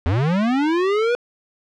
square linear sweep, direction up, 77.7 to 491.6 Hz, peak -17 dBFS, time 0.06-1.15 s, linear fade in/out 0 ms, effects low-pass 3000 Hz 12 dB/octave

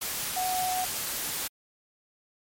sine tone in noise, 738 Hz, F#5, 5 cents flat, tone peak -27 dBFS, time 0.36-0.85 s, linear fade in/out 10 ms, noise white, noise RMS -32 dBFS, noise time 0.01-1.48 s, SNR +2 dB, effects MP3 64 kbps

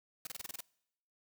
white noise bursts, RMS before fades -42 dBFS, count 8, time 0.25-0.606 s, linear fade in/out 2 ms, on 20 ms, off 28 ms, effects noise-tail reverb RT60 0.8 s tail -25 dB re dry

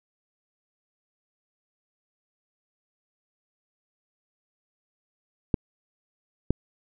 clicks, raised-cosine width 3 ms, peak -8 dBFS, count 2, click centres 5.542 / 6.506 s, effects none

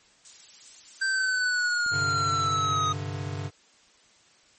violet noise, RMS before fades -39 dBFS, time 0.25-2.58 s, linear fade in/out 2 ms
square linear sweep, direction down, 1568 to 1244.5 Hz, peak -24 dBFS, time 1.01-2.93 s, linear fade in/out 10 ms
clicks, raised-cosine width 3 ms, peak -34 dBFS, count 2, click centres 1.863 / 2.924 s
square chord, G suspended fourth, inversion none, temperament equal, 98 / 130.81 / 146.83 Hz, G2 / C3 / D3, 0 / 0 / 0 cents, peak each -34 / -38 / -36 dBFS, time 1.9-3.51 s, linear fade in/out 50 ms
effects white hiss -59 dBFS RMS until 4.58 s + MP3 32 kbps

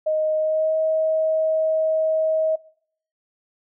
sine tone with pitch glide, 622.3 to 633.9 Hz, D#5 to D#5, 0 to +32 cents, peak -18 dBFS, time 0.06-2.56 s, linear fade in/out 10 ms, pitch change +32 cents, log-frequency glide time 0.37-0.77 s, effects noise-tail reverb RT60 0.6 s tail -21 dB re dry

